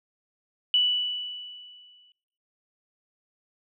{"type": "tone with exponential decay", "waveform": "sine", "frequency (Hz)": 2962, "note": "F#7", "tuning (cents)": 1, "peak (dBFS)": -17, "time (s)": [0.74, 2.12], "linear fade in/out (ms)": 1, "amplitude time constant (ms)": 300, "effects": ["noise-tail reverb RT60 0.9 s tail -24 dB re dry"]}